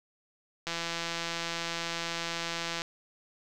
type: click train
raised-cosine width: 0.2 ms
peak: -16 dBFS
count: 362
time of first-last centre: 0.67-2.819 s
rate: 168 Hz
effects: none